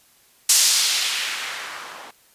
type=noise with low-pass filter sweep; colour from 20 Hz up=violet; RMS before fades=-22 dBFS; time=0.49-2.11 s; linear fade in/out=5 ms; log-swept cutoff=7100 to 800 Hz; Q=1.1; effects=white hiss -56 dBFS RMS until 2.34 s + resampled to 32000 Hz